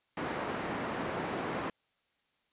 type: band-pass noise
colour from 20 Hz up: pink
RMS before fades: -36 dBFS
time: 0.17-1.7 s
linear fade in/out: 2 ms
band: 190 to 1700 Hz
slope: 12 dB/octave
effects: white hiss -75 dBFS RMS until 2.52 s + resampled to 8000 Hz